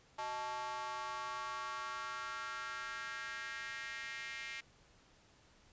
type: tone with high-pass filter sweep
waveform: square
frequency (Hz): 124.7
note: B2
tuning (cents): +17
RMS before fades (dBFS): -43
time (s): 0.18-4.61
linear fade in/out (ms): 10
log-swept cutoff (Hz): 840 to 2100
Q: 3.6
effects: pink hiss -66 dBFS RMS until 5.72 s + resampled to 16000 Hz